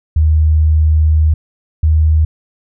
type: tone pair in turn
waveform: sine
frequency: 77.78 / 78.14 Hz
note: D#2 / D#2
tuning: 0 / +8 cents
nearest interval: unison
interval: 8 cents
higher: second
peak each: -7 dBFS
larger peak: neither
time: 0.16-1.34 / 1.83-2.25 s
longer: first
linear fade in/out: 5 ms
effects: none